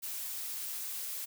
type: noise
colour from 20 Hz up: blue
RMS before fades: -39 dBFS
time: 0.02-1.26 s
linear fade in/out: 20 ms
effects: none